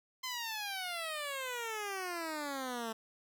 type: exponential sweep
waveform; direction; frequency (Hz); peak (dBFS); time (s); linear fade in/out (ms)
10% pulse; down; 1041 to 220; -29; 0.23-2.93; 10
effects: none